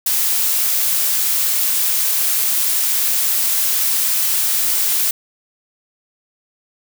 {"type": "noise", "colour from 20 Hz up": "blue", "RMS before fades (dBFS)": -17, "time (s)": [0.06, 5.11], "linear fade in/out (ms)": 5, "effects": []}